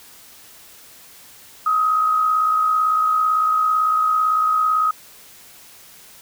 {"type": "tone pair together", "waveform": "sine", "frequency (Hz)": [1260.6, 1318.5], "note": ["D#6", "E6"], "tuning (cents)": [22, 0], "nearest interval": "minor second", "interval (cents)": 78, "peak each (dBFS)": [-15, -27], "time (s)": [1.66, 4.91], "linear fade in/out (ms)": 5, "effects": ["white hiss -45 dBFS RMS until 6.21 s"]}